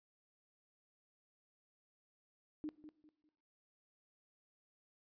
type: tone with echo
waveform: sine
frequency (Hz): 304.2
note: D#4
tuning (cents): -39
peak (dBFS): -39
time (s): 2.64-2.69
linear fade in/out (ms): 0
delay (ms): 200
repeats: 3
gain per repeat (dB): -11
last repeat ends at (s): 3.29
effects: noise-tail reverb RT60 1.0 s tail -20 dB re dry + resampled to 11025 Hz